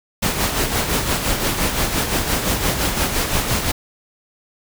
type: noise with tremolo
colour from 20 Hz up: pink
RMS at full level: -18 dBFS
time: 0.22-3.72 s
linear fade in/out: 10 ms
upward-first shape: sine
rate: 5.8 Hz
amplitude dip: 50%
effects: none